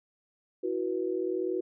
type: chord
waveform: sine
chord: E suspended second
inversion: none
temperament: equal with one note detuned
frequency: 329.6 / 370 / 485.1 Hz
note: E4 / F#4 / B4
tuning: 0 / 0 / -31 cents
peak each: -34 / -30 / -35 dBFS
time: 0.63-1.61 s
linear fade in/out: 10 ms
effects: none